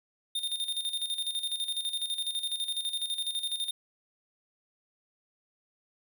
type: tone with tremolo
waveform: square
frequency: 3639 Hz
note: A#7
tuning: 42 cents flat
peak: -29 dBFS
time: 0.35-3.71 s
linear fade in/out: 5 ms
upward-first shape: square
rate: 12 Hz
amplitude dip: 65%
effects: none

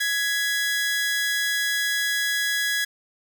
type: tone pair together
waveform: sawtooth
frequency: 1670.9 / 1987 Hz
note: G#6 / B6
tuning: +10 / +10 cents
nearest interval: minor third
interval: 300 cents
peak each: -19 / -27 dBFS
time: 0-2.85 s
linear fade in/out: 10 ms
effects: none

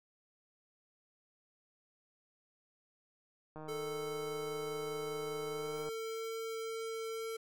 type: click train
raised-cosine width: 1 ms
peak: -34 dBFS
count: 362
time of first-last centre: 3.56-5.889 s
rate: 155 Hz
type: tone with pitch glide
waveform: square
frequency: 440 to 449.8 Hz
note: A4 to A4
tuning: 0 to +38 cents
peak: -39 dBFS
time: 3.68-7.37 s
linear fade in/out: 10 ms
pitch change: +38 cents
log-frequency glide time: 5.51-5.86 s
effects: none

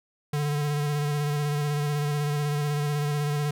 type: tone with vibrato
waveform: square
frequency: 146.83 Hz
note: D3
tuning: in tune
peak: -25 dBFS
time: 0.33-3.51 s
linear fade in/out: 5 ms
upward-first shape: square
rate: 16 Hz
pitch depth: 21 cents each way
effects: none

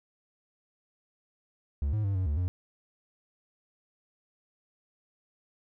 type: tone with pitch steps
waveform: triangle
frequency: 71.1 / 107.1 / 98.8 / 93.3 / 73.5 / 90.1 Hz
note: C#2 / A2 / G2 / F#2 / D2 / F#2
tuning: +45 / -46 / +14 / +15 / +2 / -45 cents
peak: -24 dBFS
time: 1.82-2.48 s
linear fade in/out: 0 ms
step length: 110 ms
effects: none

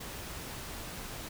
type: noise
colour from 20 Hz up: pink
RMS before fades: -42 dBFS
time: 0-1.29 s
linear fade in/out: 10 ms
effects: none

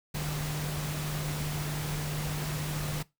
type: tone in noise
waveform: sine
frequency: 150.1 Hz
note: D3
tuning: 38 cents sharp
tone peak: -32 dBFS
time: 0.14-3.03 s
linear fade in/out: 10 ms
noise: pink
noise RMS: -37 dBFS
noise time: 0.14-3.03 s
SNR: +2 dB
effects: noise-tail reverb RT60 0.2 s tail -20 dB re dry

